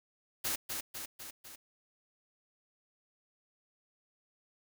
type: noise with echo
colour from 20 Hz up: white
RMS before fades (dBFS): -34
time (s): 0.44-0.56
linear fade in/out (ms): 10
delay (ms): 250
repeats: 4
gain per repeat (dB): -4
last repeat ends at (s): 1.56
effects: none